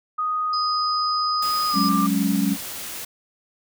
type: tone with pitch glide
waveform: sine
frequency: 1244.5 to 1184.9 Hz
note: D#6 to D6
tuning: 0 to +15 cents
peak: -21 dBFS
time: 0.18-2.07 s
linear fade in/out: 10 ms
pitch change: -85 cents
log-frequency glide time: 1.7-1.76 s
type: tone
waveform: sine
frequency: 5000 Hz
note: D#8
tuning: 8 cents sharp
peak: -25 dBFS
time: 0.53-1.89 s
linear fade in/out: 5 ms
type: noise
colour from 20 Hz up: white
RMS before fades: -33 dBFS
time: 1.42-3.05 s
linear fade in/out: 5 ms
type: chord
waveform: sine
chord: F# suspended second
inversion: none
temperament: equal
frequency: 185 / 207.7 / 277.2 Hz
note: F#3 / G#3 / C#4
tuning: 0 / 0 / 0 cents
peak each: -23 / -22 / -23 dBFS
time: 1.73-2.57 s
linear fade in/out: 50 ms
effects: none